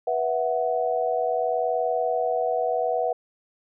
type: chord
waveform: sine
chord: B suspended fourth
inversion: none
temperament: equal with one note detuned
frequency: 488.5 / 659.3 / 740 Hz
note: B4 / E5 / F#5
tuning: -19 / 0 / 0 cents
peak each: -26 dBFS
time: 0.07-3.13 s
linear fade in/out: 5 ms
effects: none